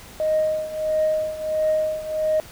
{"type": "tone with tremolo", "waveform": "sine", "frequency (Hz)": 622.3, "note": "D#5", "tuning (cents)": 0, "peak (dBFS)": -15, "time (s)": [0.2, 2.4], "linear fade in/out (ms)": 0, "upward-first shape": "triangle", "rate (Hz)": 1.5, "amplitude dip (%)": 85, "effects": ["tanh soft clip ceiling -13 dBFS", "pink hiss -43 dBFS RMS until 2.51 s"]}